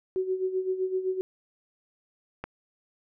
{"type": "tone with tremolo", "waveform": "sine", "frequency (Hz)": 374.4, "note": "F#4", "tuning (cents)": 20, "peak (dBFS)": -23, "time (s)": [0.16, 1.21], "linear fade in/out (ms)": 0, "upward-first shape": "sine", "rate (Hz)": 7.8, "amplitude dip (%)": 70}
{"type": "click", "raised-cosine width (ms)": 0.5, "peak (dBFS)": -19, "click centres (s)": 2.44}
{"effects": []}